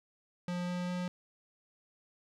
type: tone with pitch steps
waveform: square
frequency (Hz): 177.3 / 178.33 / 179.36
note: F3 / F3 / F3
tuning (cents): +26 / +36 / +46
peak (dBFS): -34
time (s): 0.48-1.08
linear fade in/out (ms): 2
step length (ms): 200
effects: low-pass 6000 Hz 12 dB/octave + 11-bit